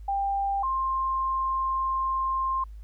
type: tone pair in turn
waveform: sine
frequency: 793 / 1057.3 Hz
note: G5 / C6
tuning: +20 / +18 cents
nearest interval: perfect fourth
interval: 498 cents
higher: second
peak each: -24 dBFS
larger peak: neither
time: 0.08-0.63 / 0.63-2.64 s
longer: second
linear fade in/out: 5 ms
effects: added 52 Hz sine -39 dBFS peak until 2.83 s + pink hiss -69 dBFS RMS until 2.83 s